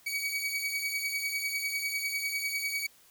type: beating tone pair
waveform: sawtooth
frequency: 2261 / 2271 Hz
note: C#7 / C#7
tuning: +34 / +41 cents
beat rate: 10 Hz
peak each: -29 / -32 dBFS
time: 0.06-2.87 s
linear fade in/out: 10 ms
effects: white hiss -60 dBFS RMS until 3.1 s